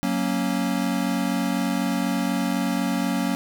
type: chord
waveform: square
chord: F# major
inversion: none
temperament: equal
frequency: 185 / 233.1 / 277.2 Hz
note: F#3 / A#3 / C#4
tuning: 0 / 0 / 0 cents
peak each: -27 dBFS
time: 0.03-3.35 s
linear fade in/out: 0 ms
effects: none